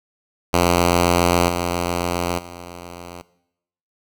5% pulse tone with level steps, 87.31 Hz, F2, in tune, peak -3 / -9 / -23 dBFS, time 0.53-3.22 s, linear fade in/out 10 ms, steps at 1.48 / 2.38 s, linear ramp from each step 10 ms, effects noise-tail reverb RT60 0.8 s tail -19 dB re dry

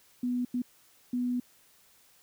sine tone bursts at uneven times, 246.6 Hz, B3, 2 cents flat, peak -27 dBFS, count 3, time 0.23-0.45 / 0.54-0.62 / 1.13-1.4 s, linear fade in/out 5 ms, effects white hiss -62 dBFS RMS until 2.22 s

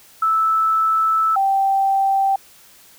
sine tone pair in turn, 1313 / 780.7 Hz, E6 / G5, -7 / -7 cents, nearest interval major sixth, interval 900 cents, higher first, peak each -14 / -14 dBFS, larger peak neither, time 0.22-1.36 / 1.36-2.36 s, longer first, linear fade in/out 5 ms, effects white hiss -48 dBFS RMS until 2.98 s

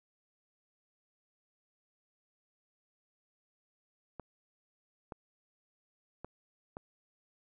clicks, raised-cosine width 1 ms, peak -28 dBFS, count 4, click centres 4.197 / 5.122 / 6.246 / 6.769 s, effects none

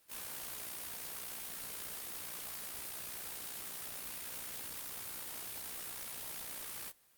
white noise with amplitude modulation, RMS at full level -41 dBFS, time 0.08-6.93 s, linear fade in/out 50 ms, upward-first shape sine, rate 59.9 Hz, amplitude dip 55%, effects white hiss -68 dBFS RMS until 7.17 s + Opus 32 kbps

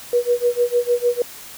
sine tone with tremolo, 483.9 Hz, B4, 35 cents flat, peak -12 dBFS, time 0.13-1.22 s, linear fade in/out 2 ms, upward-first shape sine, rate 6.6 Hz, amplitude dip 95%, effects white hiss -38 dBFS RMS until 1.57 s

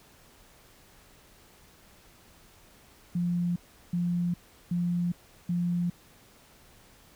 sine tone bursts, 174.61 Hz, F3, in tune, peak -25 dBFS, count 4, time 3.15-5.9 s, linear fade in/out 5 ms, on 410 ms, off 370 ms, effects pink hiss -57 dBFS RMS until 7.15 s

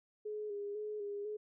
sine tone with vibrato, 415.3 Hz, G#4, in tune, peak -38 dBFS, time 0.25-1.37 s, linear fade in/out 10 ms, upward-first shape square, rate 2 Hz, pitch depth 34 cents each way, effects none

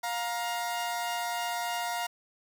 sawtooth tone pair together, 705.7 / 942 Hz, F5 / A#5, +18 / +18 cents, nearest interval perfect fourth, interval 500 cents, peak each -29 / -30 dBFS, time 0.03-2.07 s, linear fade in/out 10 ms, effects 9-bit

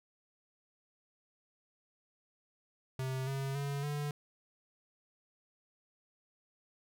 square tone with pitch steps, 131.2 / 136.06 / 141.1 / 146.33 Hz, C3 / C#3 / C#3 / D3, +5 / -32 / +31 / -6 cents, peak -35 dBFS, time 2.99-4.11 s, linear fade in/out 2 ms, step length 280 ms, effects none

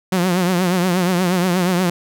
sawtooth tone with vibrato, 180.4 Hz, F#3, 44 cents flat, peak -11 dBFS, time 0.12-1.9 s, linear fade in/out 5 ms, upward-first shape triangle, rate 8.4 Hz, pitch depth 100 cents each way, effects none

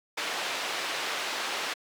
white low-pass noise, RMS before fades -32 dBFS, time 0.17-1.74 s, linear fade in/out 10 ms, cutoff 3400 Hz, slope 12 dB/octave, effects high-pass 400 Hz 12 dB/octave

